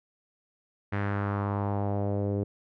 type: tone with low-pass filter sweep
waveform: sawtooth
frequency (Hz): 101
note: G#2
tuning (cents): -48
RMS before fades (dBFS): -29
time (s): 0.92-2.44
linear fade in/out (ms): 10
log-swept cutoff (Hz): 1900 to 430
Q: 2.4
effects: none